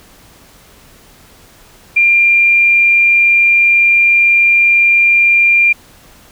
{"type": "tone", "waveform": "sine", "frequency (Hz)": 2389, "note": "D7", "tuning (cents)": 29, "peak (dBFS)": -6, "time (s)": [1.96, 5.73], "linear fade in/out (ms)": 10, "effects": ["pink hiss -43 dBFS RMS until 6.31 s"]}